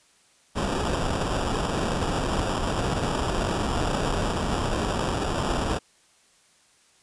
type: noise with sample-and-hold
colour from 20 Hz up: pink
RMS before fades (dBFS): -26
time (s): 0.55-5.79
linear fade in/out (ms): 20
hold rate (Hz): 2100
effects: white hiss -60 dBFS RMS until 7.02 s + resampled to 22050 Hz